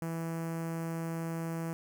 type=tone with notch filter; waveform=sawtooth; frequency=164.81 Hz; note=E3; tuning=in tune; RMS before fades=-36 dBFS; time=0.02-1.73 s; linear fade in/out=0 ms; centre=3700 Hz; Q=0.61; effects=none